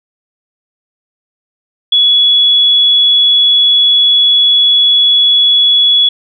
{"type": "tone", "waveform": "sine", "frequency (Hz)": 3385, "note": "G#7", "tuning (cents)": 32, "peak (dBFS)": -5, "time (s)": [1.92, 6.09], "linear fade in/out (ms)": 5, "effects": []}